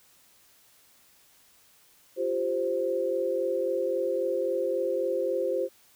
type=chord; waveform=sine; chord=F suspended second; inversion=none; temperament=just; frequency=349.2 / 392.9 / 523.8 Hz; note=F4 / G4 / C5; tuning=0 / +4 / +2 cents; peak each=-32 / -31 / -27 dBFS; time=2.16-5.69 s; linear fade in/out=50 ms; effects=white hiss -60 dBFS RMS until 5.95 s